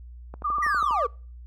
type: click train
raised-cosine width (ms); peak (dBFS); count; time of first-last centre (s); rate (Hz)
1; -25; 8; 0.34-0.909; 12.3
type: tone with vibrato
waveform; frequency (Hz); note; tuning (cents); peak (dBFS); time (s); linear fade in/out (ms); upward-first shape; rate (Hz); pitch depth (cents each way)
sine; 1186; D6; +17; -23; 0.44-1.07; 10; sine; 19; 59
type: linear sweep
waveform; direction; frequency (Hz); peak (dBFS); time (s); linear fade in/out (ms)
triangle; down; 1974 to 424.9; -23; 0.62-1.07; 10
effects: noise-tail reverb RT60 0.4 s tail -26 dB re dry + added 60 Hz sine -40 dBFS peak until 1.46 s